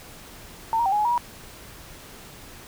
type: tone with pitch steps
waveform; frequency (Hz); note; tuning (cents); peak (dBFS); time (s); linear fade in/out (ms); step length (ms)
sine; 901 / 941 / 776 / 831 / 844 / 953 / 962; A5 / A#5 / G5 / G#5 / G#5 / A#5 / B5; +41 / +16 / -18 / +1 / +28 / +38 / -46; -19; 0.73-1.178; 0; 64
effects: pink hiss -44 dBFS RMS until 2.67 s